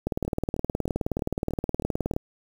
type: two click trains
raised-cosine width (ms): 2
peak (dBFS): -12 / -21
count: 41 / 7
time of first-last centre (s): 0.07-2.164 / 0.25-2.137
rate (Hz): 19.1 / 3.18
effects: 7-bit